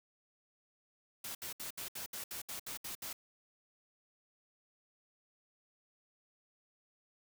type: noise bursts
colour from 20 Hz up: white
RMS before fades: -43 dBFS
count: 11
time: 1.24-3.13 s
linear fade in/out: 5 ms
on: 110 ms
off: 68 ms
effects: none